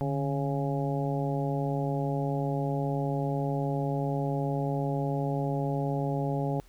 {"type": "harmonic tone with a mistuned harmonic", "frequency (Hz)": 138.59, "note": "C#3", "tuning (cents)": 0, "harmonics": [1, 2, 3, 4, 5, 6], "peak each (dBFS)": [-29, -34, -36, -36, -38, -38], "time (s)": [0.01, 6.6], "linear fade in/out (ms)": 0, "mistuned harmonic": 1, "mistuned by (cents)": 91, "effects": ["added 41 Hz sine -53 dBFS peak until 6.68 s", "pink hiss -62 dBFS RMS until 6.68 s"]}